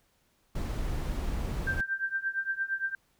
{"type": "noise", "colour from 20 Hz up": "brown", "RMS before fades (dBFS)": -32, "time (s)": [0.55, 1.81], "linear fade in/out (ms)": 5}
{"type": "tone with tremolo", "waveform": "sine", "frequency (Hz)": 1574, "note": "G6", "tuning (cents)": 7, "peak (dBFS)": -25, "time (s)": [1.67, 2.95], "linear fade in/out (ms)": 2, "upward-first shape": "triangle", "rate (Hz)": 8.7, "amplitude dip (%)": 95}
{"effects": ["pink hiss -70 dBFS RMS until 3.19 s"]}